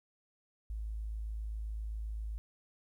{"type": "tone", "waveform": "sine", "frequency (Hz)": 53.8, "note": "A1", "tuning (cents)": -38, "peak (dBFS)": -36, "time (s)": [0.7, 2.38], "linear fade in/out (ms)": 0, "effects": ["12-bit"]}